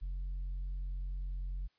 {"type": "tone with tanh clipping", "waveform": "sine", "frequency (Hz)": 45.11, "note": "F#1", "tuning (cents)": -43, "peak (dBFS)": -36, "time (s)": [0.01, 1.68], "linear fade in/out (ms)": 20, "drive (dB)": 2, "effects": ["white hiss -75 dBFS RMS until 1.78 s", "resampled to 11025 Hz"]}